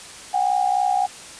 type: tone pair together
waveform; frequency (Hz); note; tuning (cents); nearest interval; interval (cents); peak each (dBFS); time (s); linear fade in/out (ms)
sine; 739.4 / 803; F#5 / G5; -1 / +41; minor second; 142; -20; 0.33-1.07; 20
effects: white hiss -39 dBFS RMS until 1.39 s + resampled to 22050 Hz